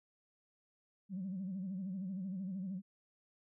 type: tone with vibrato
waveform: sine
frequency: 189 Hz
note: F#3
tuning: 37 cents sharp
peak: -37 dBFS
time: 1.09-2.82 s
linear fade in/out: 50 ms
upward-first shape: sine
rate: 13 Hz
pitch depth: 100 cents each way
effects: tanh soft clip ceiling -34 dBFS